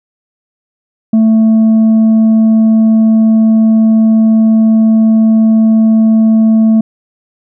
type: tone with tanh clipping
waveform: sine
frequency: 221.4 Hz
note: A3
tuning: 11 cents sharp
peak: -5 dBFS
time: 1.13-6.81 s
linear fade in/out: 5 ms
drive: 3 dB
effects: none